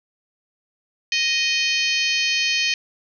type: harmonic tone with a mistuned harmonic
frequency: 622.3 Hz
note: D#5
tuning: in tune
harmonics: 3 / 4 / 5 / 6 / 7 / 8 / 9 / 10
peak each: -28 / -22 / -25 / -34 / -25 / -29 / -36 / -32 dBFS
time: 1.12-2.74 s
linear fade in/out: 2 ms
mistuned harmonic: 8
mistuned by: +34 cents
effects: none